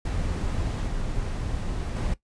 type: noise with level steps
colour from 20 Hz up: brown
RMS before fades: -27 / -29 / -26 dBFS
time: 0.05-2.14 s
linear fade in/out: 5 ms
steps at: 0.87 / 1.96 s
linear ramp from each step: 2 ms
effects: noise-tail reverb RT60 0.1 s tail -17 dB re dry + resampled to 22050 Hz